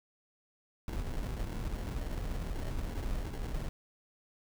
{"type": "noise with sample-and-hold", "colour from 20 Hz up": "brown", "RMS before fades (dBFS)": -36, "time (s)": [0.88, 3.69], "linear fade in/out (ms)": 2, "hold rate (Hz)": 1225, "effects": []}